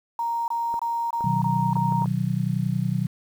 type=tone bursts; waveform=sine; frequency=932.3 Hz; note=A#5; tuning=in tune; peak=-23 dBFS; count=6; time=0.19-2.045 s; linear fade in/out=2 ms; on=290 ms; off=23 ms
type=clicks; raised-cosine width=1 ms; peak=-23 dBFS; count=6; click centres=0.741 / 1.208 / 1.767 / 1.923 / 2.021 / 2.058 s
type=chord; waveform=sine; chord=B major; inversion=none; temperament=just; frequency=123.47 / 154.34 / 185.21 Hz; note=B2 / D#3 / F#3; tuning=0 / -14 / +2 cents; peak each=-26 dBFS; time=1.24-3.07 s; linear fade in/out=5 ms
effects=8-bit